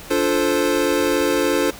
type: chord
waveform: square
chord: D minor seventh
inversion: none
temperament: equal with one note detuned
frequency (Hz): 292.1 / 349.2 / 440 / 523.3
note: D4 / F4 / A4 / C5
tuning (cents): -9 / 0 / 0 / 0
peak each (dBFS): -23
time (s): 0.1-1.71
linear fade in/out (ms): 10
effects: pink hiss -38 dBFS RMS until 1.79 s